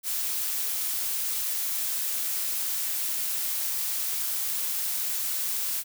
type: noise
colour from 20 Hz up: blue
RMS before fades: -29 dBFS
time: 0.03-5.84 s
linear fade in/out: 50 ms
effects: none